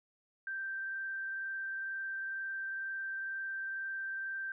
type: tone with frequency modulation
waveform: sine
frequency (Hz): 1568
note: G6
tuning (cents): 0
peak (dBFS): -36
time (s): 0.47-4.52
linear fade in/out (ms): 2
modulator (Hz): 22.1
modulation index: 0.5
effects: none